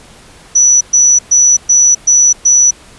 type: tone bursts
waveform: sine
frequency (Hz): 5920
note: F#8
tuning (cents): 0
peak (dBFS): -4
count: 6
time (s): 0.55-2.71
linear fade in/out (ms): 10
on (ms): 260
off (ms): 120
effects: pink hiss -39 dBFS RMS until 2.98 s + resampled to 24000 Hz